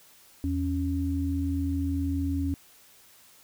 sine tone pair together, 82.26 / 277.2 Hz, E2 / C#4, -3 / 0 cents, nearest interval octave + major sixth, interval 2103 cents, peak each -28 dBFS, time 0.44-2.54 s, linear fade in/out 0 ms, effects white hiss -56 dBFS RMS until 3.43 s

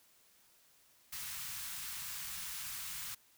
white band-stop noise, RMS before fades -43 dBFS, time 1.12-3.15 s, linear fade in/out 10 ms, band 180 to 1000 Hz, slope 24 dB/octave, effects white hiss -67 dBFS RMS until 3.37 s

